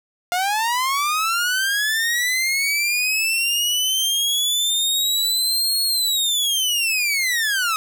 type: linear two-way sweep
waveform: sawtooth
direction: up then down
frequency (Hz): 698.5 to 4333 to 1255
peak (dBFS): -15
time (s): 0.32-7.76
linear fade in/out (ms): 0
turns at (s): 5.83
effects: none